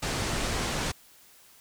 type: low-pass noise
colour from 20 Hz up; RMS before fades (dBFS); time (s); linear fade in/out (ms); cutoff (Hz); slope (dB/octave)
pink; -30; 0.02-0.92; 10; 8900; 24
effects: white hiss -56 dBFS RMS until 1.6 s